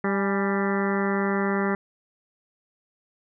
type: harmonic tone with a mistuned harmonic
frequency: 197.2 Hz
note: G3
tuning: 11 cents sharp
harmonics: 1 / 2 / 3 / 4 / 5 / 6 / 7 / 8 / 9 / 10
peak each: -25 / -27 / -34 / -34 / -36 / -34 / -34 / -39 / -34 / -36 dBFS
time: 0.04-1.75 s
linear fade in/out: 2 ms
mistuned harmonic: 4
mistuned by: +63 cents
effects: none